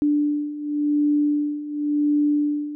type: beating tone pair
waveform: sine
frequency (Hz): 293.7 / 294.62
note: D4 / D4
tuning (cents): 0 / +6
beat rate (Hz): 0.92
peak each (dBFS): -24 / -20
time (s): 0.02-2.75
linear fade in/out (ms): 0
effects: none